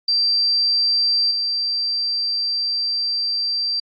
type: tone with level steps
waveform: sine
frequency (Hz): 4699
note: D8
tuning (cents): 0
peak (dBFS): -15 / -19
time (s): 0.08-3.8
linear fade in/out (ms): 5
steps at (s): 1.31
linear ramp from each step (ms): 2
effects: AAC 64 kbps